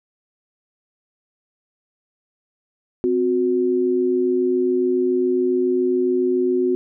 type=tone pair together; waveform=sine; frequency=258 / 365.2 Hz; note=C4 / F#4; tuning=-24 / -23 cents; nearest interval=tritone; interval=601 cents; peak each=-22 / -17 dBFS; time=3.04-6.75 s; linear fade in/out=0 ms; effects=none